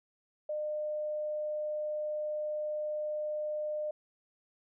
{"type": "tone", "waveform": "sine", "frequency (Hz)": 605, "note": "D#5", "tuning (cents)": -49, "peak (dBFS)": -32, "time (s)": [0.49, 3.91], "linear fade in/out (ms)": 5, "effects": []}